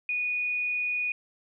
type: tone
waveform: sine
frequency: 2466 Hz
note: D#7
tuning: 16 cents flat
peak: -26 dBFS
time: 0.09-1.12 s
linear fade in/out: 2 ms
effects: none